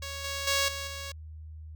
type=tone with level steps; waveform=5% pulse; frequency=554.4 Hz; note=C#5; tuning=in tune; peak=-25 / -21 / -13 / -23 / -26 dBFS; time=0.02-1.12 s; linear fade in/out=5 ms; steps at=0.24 / 0.47 / 0.68 / 0.87 s; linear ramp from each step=5 ms; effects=added 78 Hz sine -41 dBFS peak until 1.75 s